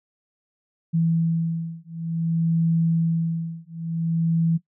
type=beating tone pair; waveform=sine; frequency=164.81 / 165.36 Hz; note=E3 / E3; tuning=0 / +6 cents; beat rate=0.55 Hz; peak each=-23 dBFS; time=0.93-4.58 s; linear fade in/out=20 ms; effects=noise-tail reverb RT60 0.1 s tail -18 dB re dry